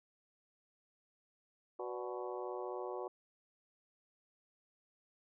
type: harmonic tone with a mistuned harmonic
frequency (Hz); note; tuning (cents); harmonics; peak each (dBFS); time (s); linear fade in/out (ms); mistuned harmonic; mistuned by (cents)
123.47; B2; 0; 3 / 4 / 5 / 6 / 7 / 8 / 9; -43 / -45 / -47 / -49 / -50 / -51 / -52; 1.79-3.08; 5; 5; -83
effects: none